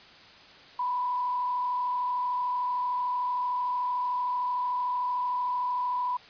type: tone with frequency modulation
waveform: sine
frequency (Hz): 990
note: B5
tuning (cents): +4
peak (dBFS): -26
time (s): 0.79-6.17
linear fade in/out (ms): 5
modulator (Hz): 33.3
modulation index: 0.5
effects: white hiss -51 dBFS RMS until 6.29 s + resampled to 11025 Hz